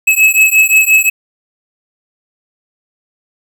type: beating tone pair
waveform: square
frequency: 2579 / 2584.7 Hz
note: E7 / E7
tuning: -39 / -35 cents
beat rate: 5.7 Hz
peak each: -10 dBFS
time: 0.07-1.1 s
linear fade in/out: 10 ms
effects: none